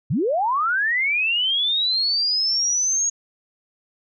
sine linear sweep, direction up, 102.4 to 6650 Hz, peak -18 dBFS, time 0.1-3.1 s, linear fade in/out 10 ms, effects none

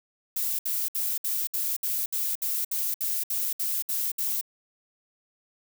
violet noise bursts, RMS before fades -28 dBFS, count 14, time 0.36-4.412 s, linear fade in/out 5 ms, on 230 ms, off 64 ms, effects none

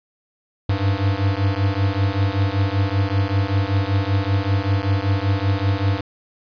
square beating tone pair, 95.9 / 101.1 Hz, G2 / G#2, -37 / -46 cents, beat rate 5.2 Hz, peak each -21 / -21 dBFS, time 0.69-6.01 s, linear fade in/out 5 ms, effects resampled to 11025 Hz + 9-bit

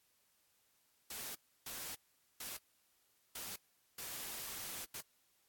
white noise bursts at uneven times, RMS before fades -45 dBFS, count 6, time 1.1-1.35 / 1.66-1.95 / 2.4-2.57 / 3.35-3.56 / 3.98-4.85 / 4.94-5.01 s, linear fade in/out 5 ms, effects white hiss -75 dBFS RMS until 5.48 s + AAC 64 kbps

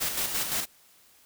white noise with tremolo, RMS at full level -28 dBFS, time 0-0.66 s, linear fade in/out 20 ms, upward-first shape square, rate 5.8 Hz, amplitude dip 45%, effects white hiss -59 dBFS RMS until 1.25 s

